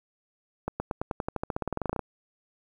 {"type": "accelerating click train", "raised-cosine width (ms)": 1, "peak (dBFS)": -15, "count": 21, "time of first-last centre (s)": [0.68, 1.993], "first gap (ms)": 120, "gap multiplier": 0.93, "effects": ["9-bit"]}